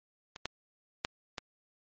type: clicks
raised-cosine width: 0.2 ms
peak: -25 / -15 / -12 / -18 dBFS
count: 4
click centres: 0.361 / 0.456 / 1.049 / 1.382 s
effects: low-pass 7000 Hz 12 dB/octave + MP3 32 kbps